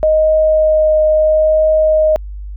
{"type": "tone with vibrato", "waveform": "sine", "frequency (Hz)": 622.3, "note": "D#5", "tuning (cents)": 0, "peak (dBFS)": -8, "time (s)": [0.03, 2.16], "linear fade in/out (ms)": 0, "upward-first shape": "triangle", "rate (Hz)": 0.75, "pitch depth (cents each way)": 10, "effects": ["added 50 Hz sine -24 dBFS peak until 2.56 s"]}